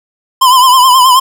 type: tone with vibrato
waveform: square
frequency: 1022 Hz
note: C6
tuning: 41 cents flat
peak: -4 dBFS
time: 0.41-1.2 s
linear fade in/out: 10 ms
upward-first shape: triangle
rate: 9.4 Hz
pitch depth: 82 cents each way
effects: none